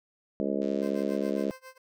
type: harmonic tone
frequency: 69.3 Hz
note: C#2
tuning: in tune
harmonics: 3 / 4 / 5 / 6 / 7 / 8 / 9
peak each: -32 / -33 / -34 / -35 / -35 / -36 / -37 dBFS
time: 0.4-1.51 s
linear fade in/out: 0 ms
type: click train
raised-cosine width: 0.2 ms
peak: -33 dBFS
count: 85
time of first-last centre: 0.62-1.499 s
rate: 95.6 Hz
type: tone with tremolo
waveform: 15% pulse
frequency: 520 Hz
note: C5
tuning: 11 cents flat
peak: -37 dBFS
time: 0.82-1.78 s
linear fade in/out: 5 ms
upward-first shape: sine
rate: 7.3 Hz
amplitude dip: 95%
effects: none